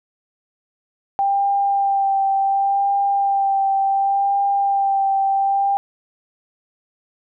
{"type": "tone with vibrato", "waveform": "sine", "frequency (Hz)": 790, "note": "G5", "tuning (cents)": 13, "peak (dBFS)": -15, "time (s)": [1.19, 5.77], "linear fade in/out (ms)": 0, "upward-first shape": "sine", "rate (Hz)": 0.69, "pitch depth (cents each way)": 18, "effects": []}